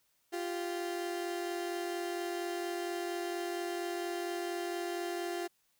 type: tone pair together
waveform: 30% pulse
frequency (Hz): 347.7 / 392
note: F4 / G4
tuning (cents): -8 / 0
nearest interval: major second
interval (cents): 208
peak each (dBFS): -33 / -39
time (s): 0.32-5.48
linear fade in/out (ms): 20
effects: white hiss -74 dBFS RMS until 5.79 s